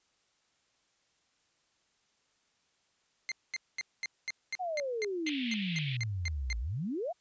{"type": "tone bursts", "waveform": "sawtooth", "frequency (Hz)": 2093, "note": "C7", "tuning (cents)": 0, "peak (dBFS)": -29, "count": 14, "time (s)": [3.29, 6.528], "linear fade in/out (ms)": 0, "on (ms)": 27, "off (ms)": 220}
{"type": "exponential two-way sweep", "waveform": "sine", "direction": "down then up", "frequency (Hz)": [759, 54.4, 759], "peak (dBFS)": -32, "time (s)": [4.59, 7.13], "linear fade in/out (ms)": 20, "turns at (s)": 6.59}
{"type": "band-pass noise", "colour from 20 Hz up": "pink", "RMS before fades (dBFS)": -40, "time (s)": [5.26, 5.97], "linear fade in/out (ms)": 5, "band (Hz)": [2200, 3600], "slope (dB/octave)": 48}
{"effects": ["white hiss -73 dBFS RMS until 7.2 s", "resampled to 16000 Hz"]}